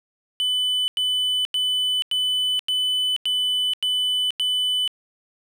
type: tone bursts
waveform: triangle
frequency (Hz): 3000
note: F#7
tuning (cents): +23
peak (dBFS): -18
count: 8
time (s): 0.4-4.877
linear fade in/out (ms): 0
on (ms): 480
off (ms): 91
effects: none